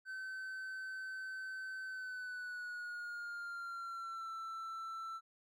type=tone with pitch glide; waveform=triangle; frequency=1532 to 1333.7 Hz; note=G6 to E6; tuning=-40 to +20 cents; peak=-40 dBFS; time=0.05-5.21 s; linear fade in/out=50 ms; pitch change=-240 cents; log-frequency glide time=1.86-4.31 s; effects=none